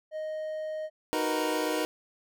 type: tone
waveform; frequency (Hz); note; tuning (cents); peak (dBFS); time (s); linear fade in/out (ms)
triangle; 622.3; D#5; 0; -30; 0.11-0.9; 50
type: chord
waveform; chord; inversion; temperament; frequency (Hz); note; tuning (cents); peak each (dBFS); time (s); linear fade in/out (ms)
25% pulse; B major seventh; first; equal; 311.1 / 370 / 466.2 / 493.9; D#4 / F#4 / A#4 / B4; 0 / 0 / 0 / 0; -27 / -32 / -29 / -30; 1.13-1.85; 0
effects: none